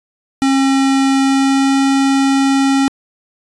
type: tone with pitch glide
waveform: square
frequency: 270 to 272.2 Hz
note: C#4 to C#4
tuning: -45 to -31 cents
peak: -11 dBFS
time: 0.42-2.88 s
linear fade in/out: 0 ms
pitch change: +14 cents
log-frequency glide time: 1.09-1.77 s
effects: resampled to 22050 Hz